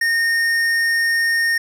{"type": "tone with tanh clipping", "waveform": "sine", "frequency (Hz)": 1839, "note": "A#6", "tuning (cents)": -24, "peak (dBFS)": -17, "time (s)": [0.01, 1.58], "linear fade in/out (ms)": 5, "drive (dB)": 13, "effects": []}